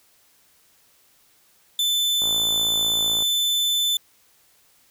40% pulse tone, 3520 Hz, A7, in tune, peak -18 dBFS, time 1.79-3.97 s, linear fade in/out 2 ms
click train, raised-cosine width 1 ms, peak -22 dBFS, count 57, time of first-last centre 2.22-3.224 s, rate 55.8 Hz
effects white hiss -59 dBFS RMS until 4.9 s

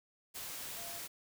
sine tone in noise, 687 Hz, F5, 29 cents flat, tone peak -51 dBFS, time 0.76-1 s, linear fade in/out 20 ms, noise white, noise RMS -44 dBFS, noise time 0.34-1.08 s, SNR -10 dB, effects none

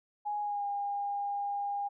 sine tone with pitch glide, 830.6 to 808.8 Hz, G#5 to G#5, 0 to -46 cents, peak -31 dBFS, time 0.25-1.89 s, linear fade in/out 20 ms, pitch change -46 cents, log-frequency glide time 0.41-0.65 s, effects none

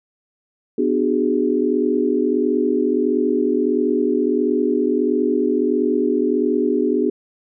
sine chord, G# half-diminished seventh, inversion first, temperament just, 249.2 / 299 / 373.8 / 415.3 Hz, B3 / D4 / F#4 / G#4, +16 / +31 / +18 / 0 cents, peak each -21 dBFS, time 0.78-7.1 s, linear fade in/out 5 ms, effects none

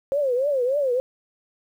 sine tone with vibrato, 534 Hz, C5, 35 cents sharp, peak -19 dBFS, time 0.12-1 s, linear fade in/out 0 ms, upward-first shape triangle, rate 3.4 Hz, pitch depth 200 cents each way, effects 9-bit

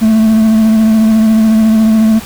triangle tone with vibrato, 220 Hz, A3, in tune, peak -3 dBFS, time 0.01-2.2 s, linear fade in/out 20 ms, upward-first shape triangle, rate 14 Hz, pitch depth 31 cents each way, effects pink hiss -28 dBFS RMS until 2.25 s

